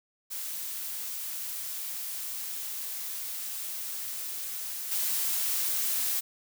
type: noise with level steps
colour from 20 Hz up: blue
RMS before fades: -36 / -29 dBFS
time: 0.3-6.21 s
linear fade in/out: 20 ms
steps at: 4.91 s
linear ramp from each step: 10 ms
effects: none